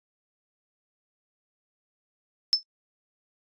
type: tone with exponential decay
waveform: sine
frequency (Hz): 5274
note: E8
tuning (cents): 0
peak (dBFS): -13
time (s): 2.53-2.63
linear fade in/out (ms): 0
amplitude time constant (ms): 20
effects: noise-tail reverb RT60 0.1 s tail -26 dB re dry + resampled to 22050 Hz